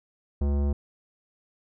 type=tone with tanh clipping; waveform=sine; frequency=71.1 Hz; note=C#2; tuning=45 cents sharp; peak=-24 dBFS; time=0.41-0.73 s; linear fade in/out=5 ms; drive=17 dB; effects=none